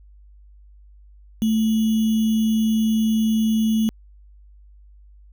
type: tone with sample-and-hold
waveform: sine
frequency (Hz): 220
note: A3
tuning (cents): 0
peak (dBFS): -16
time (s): 1.42-3.89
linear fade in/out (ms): 0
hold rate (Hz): 3150
effects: added 50 Hz sine -45 dBFS peak until 5.32 s